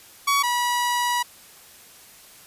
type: tone pair in turn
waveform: sawtooth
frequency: 1127 / 970.4 Hz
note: C#6 / B5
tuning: +28 / -31 cents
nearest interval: minor third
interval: 259 cents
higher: first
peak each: -14 / -17 dBFS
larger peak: first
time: 0.27-0.43 / 0.43-1.23 s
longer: second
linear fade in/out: 10 ms
effects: white hiss -48 dBFS RMS until 2.46 s + resampled to 32000 Hz